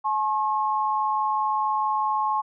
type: tone pair together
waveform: sine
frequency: 855.4 / 1080 Hz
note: A5 / C#6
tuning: -49 / -45 cents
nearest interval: major third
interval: 404 cents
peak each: -24 dBFS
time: 0.04-2.42 s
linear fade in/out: 20 ms
effects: none